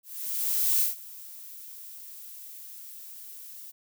violet noise with ADSR envelope, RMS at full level -23 dBFS, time 0.03-3.72 s, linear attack 770 ms, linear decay 150 ms, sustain -21 dB, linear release 21 ms, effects none

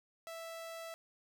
sawtooth tone, 659.3 Hz, E5, in tune, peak -40 dBFS, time 0.27-0.94 s, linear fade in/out 0 ms, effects none

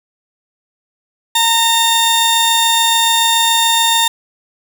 sawtooth tone pair together, 917 / 3641 Hz, A#5 / A#7, -29 / -41 cents, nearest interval 2 octaves, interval 2388 cents, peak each -10 dBFS, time 1.35-4.08 s, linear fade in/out 5 ms, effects none

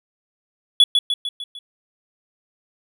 triangle tone with echo, 3400 Hz, G#7, 40 cents sharp, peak -6 dBFS, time 0.8-0.84 s, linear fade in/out 2 ms, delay 150 ms, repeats 5, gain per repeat -5 dB, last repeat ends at 1.59 s, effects none

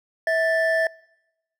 triangle tone pair together, 650 / 1765.1 Hz, E5 / A6, -24 / +5 cents, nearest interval octave + perfect fourth, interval 1729 cents, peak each -19 / -21 dBFS, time 0.27-0.87 s, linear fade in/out 2 ms, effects noise-tail reverb RT60 1.0 s tail -26 dB re dry

